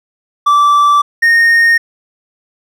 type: tone pair in turn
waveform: triangle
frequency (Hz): 1164 / 1847.7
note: D6 / A#6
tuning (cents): -16 / -16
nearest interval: minor sixth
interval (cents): 800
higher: second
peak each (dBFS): -4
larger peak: neither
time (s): 0.46-1.02 / 1.22-1.78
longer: neither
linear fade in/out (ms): 10
effects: none